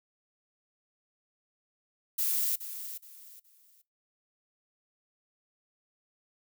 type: noise with echo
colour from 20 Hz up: violet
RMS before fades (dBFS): -29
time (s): 2.18-2.56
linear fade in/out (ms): 10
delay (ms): 420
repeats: 3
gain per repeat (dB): -11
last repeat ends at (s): 3.82
effects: noise-tail reverb RT60 0.2 s tail -19 dB re dry